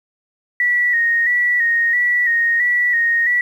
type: tone with vibrato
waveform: sine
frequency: 1906 Hz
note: A#6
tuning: 38 cents sharp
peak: -13 dBFS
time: 0.6-3.41 s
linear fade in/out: 2 ms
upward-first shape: square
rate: 1.5 Hz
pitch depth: 40 cents each way
effects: 8-bit